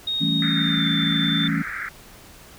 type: tone with pitch glide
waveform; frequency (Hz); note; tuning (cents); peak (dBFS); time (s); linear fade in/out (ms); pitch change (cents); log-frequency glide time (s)
sine; 3729 to 3552; A#7 to A7; 0 to +16; -22; 0.07-1.48; 5; -84; 0.39-0.86
type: chord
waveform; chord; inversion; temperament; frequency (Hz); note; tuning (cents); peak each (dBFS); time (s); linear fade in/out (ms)
sine; A dominant seventh; second; equal; 164.81 / 196 / 220 / 277.2; E3 / G3 / A3 / C#4; 0 / 0 / 0 / 0; -24 / -29 / -27 / -25; 0.2-1.63; 20
type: band-pass noise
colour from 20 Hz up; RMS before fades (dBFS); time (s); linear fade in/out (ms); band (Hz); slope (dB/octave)
pink; -31; 0.42-1.89; 2; 1300 to 2200; 96
effects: pink hiss -46 dBFS RMS until 2.58 s